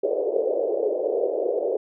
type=band-pass noise; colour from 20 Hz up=pink; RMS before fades=-24 dBFS; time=0.03-1.77 s; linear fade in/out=5 ms; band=400 to 580 Hz; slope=48 dB/octave; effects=none